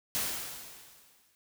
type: noise with exponential decay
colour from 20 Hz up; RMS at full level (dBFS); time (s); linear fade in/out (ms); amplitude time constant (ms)
white; -30; 0.15-1.35; 0; 260
effects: none